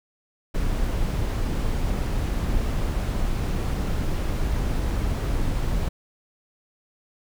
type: noise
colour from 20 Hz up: brown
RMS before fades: -24 dBFS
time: 0.54-5.89 s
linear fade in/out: 10 ms
effects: none